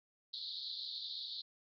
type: band-pass noise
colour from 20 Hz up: white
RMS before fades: -44 dBFS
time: 0.33-1.42 s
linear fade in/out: 10 ms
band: 3600 to 4500 Hz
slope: 96 dB/octave
effects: none